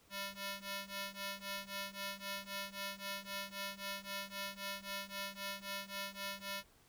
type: ring-modulated tone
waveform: 5% pulse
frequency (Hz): 396.2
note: G4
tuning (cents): +18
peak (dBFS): -28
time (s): 0.09-6.64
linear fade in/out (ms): 50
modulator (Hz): 200
effects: pink hiss -67 dBFS RMS until 6.88 s